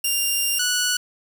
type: tone pair in turn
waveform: 10% pulse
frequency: 2794 / 1473.2 Hz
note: F7 / F#6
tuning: 0 / -8 cents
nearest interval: major seventh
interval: 1108 cents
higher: first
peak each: -11 dBFS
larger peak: neither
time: 0.04-0.59 / 0.59-0.97 s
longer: first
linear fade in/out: 5 ms
effects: 7-bit